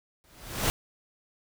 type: noise with exponential growth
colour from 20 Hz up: pink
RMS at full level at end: -23 dBFS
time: 0.24-0.7 s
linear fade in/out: 0 ms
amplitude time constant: 99 ms
effects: none